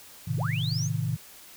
sine chord, A diminished, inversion none, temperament just, 110 / 132 / 158.4 Hz, A2 / C3 / Eb3, 0 / +16 / +31 cents, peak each -30 dBFS, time 0.27-1.17 s, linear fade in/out 10 ms
sine linear sweep, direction up, 98 to 6780 Hz, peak -32 dBFS, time 0.36-0.9 s, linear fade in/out 50 ms
effects white hiss -49 dBFS RMS until 1.56 s

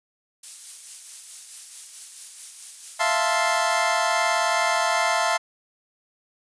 violet noise with tremolo, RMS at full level -32 dBFS, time 0.43-3.84 s, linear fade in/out 5 ms, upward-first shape sine, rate 4.6 Hz, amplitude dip 35%
25% pulse chord, F major seventh, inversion third, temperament equal, 659.3 / 698.5 / 880 / 1046.5 Hz, E5 / F5 / A5 / C6, 0 / 0 / 0 / 0 cents, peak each -22 dBFS, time 2.99-5.38 s, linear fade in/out 20 ms
effects resampled to 22050 Hz

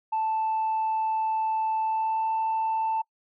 sine tone with pitch glide, 880 to 887.1 Hz, A5 to A5, 0 to +14 cents, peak -22 dBFS, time 0.12-3.02 s, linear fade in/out 10 ms, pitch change +14 cents, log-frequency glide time 1.82-2.3 s, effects noise-tail reverb RT60 0.1 s tail -26 dB re dry + tanh soft clip ceiling -21 dBFS

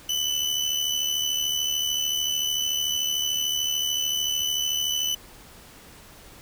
30% pulse tone with amplitude modulation, 2999 Hz, F#7, 23 cents sharp, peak -18 dBFS, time 0.09-5.15 s, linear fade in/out 5 ms, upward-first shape sine, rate 73.5 Hz, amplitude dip 55%, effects pink hiss -48 dBFS RMS until 6.41 s

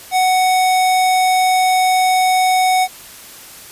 square tone, 743 Hz, F#5, 7 cents sharp, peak -12 dBFS, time 0.11-2.88 s, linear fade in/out 50 ms, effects white hiss -37 dBFS RMS until 3.71 s + resampled to 32000 Hz

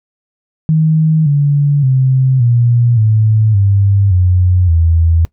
sine tone with pitch steps, 157.7 / 143.78 / 131.09 / 119.51 / 108.96 / 99.34 / 90.57 / 82.58 Hz, D#3 / D3 / C3 / A#2 / A2 / G2 / F#2 / E2, +24 / -36 / +4 / +44 / -16 / +24 / -36 / +4 cents, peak -7 dBFS, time 0.69-5.25 s, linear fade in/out 0 ms, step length 570 ms, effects noise-tail reverb RT60 0.1 s tail -20 dB re dry

